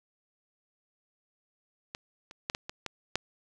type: clicks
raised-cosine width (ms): 0.2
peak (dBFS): -20 / -29 / -13 / -16 / -20 / -17 / -10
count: 7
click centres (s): 1.949 / 2.311 / 2.499 / 2.549 / 2.695 / 2.863 / 3.156
effects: none